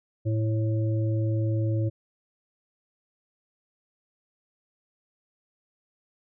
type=harmonic tone; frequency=110 Hz; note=A2; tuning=in tune; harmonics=1 / 3 / 5; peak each=-23 / -32 / -36 dBFS; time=0.25-1.9 s; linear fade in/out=20 ms; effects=none